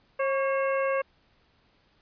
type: harmonic tone with a mistuned harmonic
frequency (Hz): 540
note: C#5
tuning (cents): -45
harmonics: 1 / 2 / 3 / 4 / 5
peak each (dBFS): -25 / -31 / -35 / -37 / -39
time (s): 0.19-1.02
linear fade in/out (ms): 10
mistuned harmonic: 2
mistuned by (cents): +56
effects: pink hiss -65 dBFS RMS until 2.01 s + resampled to 11025 Hz